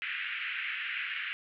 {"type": "band-pass noise", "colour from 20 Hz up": "white", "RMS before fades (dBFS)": -36, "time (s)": [0.02, 1.33], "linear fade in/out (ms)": 0, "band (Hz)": [1500, 2800], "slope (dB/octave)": 48, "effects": []}